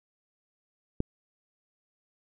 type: click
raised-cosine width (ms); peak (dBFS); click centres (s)
3; -14; 1.004
effects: none